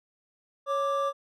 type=tone pair together; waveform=triangle; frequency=554.4 / 1174.7 Hz; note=C#5 / D6; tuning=0 / 0 cents; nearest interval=octave + minor second; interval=1300 cents; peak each=-26 dBFS; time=0.66-1.13 s; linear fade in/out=50 ms; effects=none